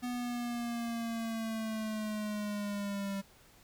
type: linear sweep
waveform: square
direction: down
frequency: 246.9 to 196 Hz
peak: -35 dBFS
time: 0.02-3.22 s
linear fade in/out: 20 ms
effects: pink hiss -61 dBFS RMS until 3.63 s